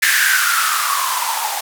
violet noise with band-pass filter sweep, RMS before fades -17 dBFS, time 0.02-1.61 s, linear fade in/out 10 ms, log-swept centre 1800 to 790 Hz, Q 9.5, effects none

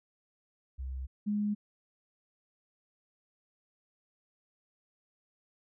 sine tone pair in turn, 65.41 / 207.7 Hz, C2 / G#3, 0 / 0 cents, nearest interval octave + minor sixth, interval 2000 cents, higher second, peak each -35 / -28 dBFS, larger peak second, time 0.78-1.07 / 1.26-1.55 s, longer neither, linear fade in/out 20 ms, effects none

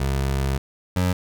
25% pulse tone pair in turn, 67.7 / 90.37 Hz, C#2 / F#2, -40 / -40 cents, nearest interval perfect fourth, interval 500 cents, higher second, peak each -17 / -15 dBFS, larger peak second, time 0-0.58 / 0.96-1.13 s, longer first, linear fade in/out 5 ms, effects none

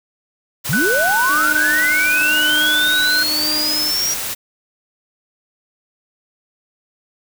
white noise, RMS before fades -24 dBFS, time 0.64-4.35 s, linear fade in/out 20 ms
sine linear sweep, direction up, 107.1 to 5740 Hz, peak -17 dBFS, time 0.69-4.14 s, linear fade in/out 5 ms
sine tone, 1493 Hz, F#6, 15 cents sharp, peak -15 dBFS, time 0.73-3.23 s, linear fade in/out 2 ms
sawtooth tone with tremolo, 303.6 Hz, D#4, 42 cents flat, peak -22 dBFS, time 1.29-3.91 s, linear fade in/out 10 ms, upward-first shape sine, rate 1 Hz, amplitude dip 60%
effects none

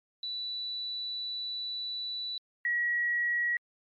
sine tone pair in turn, 3960 / 1914.8 Hz, B7 / A#6, +4 / +46 cents, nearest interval octave + minor second, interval 1258 cents, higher first, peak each -33 / -26 dBFS, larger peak second, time 0.23-2.38 / 2.65-3.57 s, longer first, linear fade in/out 2 ms, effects MP3 48 kbps

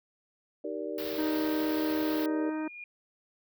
sine chord, Eb major seventh, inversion none, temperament just, 311.1 / 388.9 / 466.7 / 583.4 Hz, Eb4 / G4 / Bb4 / D5, 0 / -14 / +2 / -12 cents, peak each -38 dBFS, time 0.64-2.5 s, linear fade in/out 5 ms
white band-stop noise, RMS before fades -40 dBFS, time 0.98-2.26 s, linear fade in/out 2 ms, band 5000 to 14000 Hz, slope 48 dB/octave
harmonic tone, 311.1 Hz, D#4, in tune, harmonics 1 / 2 / 3 / 4 / 5 / 6, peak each -31 / -42 / -42 / -48 / -46 / -51 dBFS, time 1.18-2.68 s, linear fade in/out 5 ms
sine tone with exponential growth, 2427 Hz, D#7, 44 cents flat, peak -39 dBFS, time 1.92-2.84 s, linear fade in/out 2 ms, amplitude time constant 200 ms
effects none

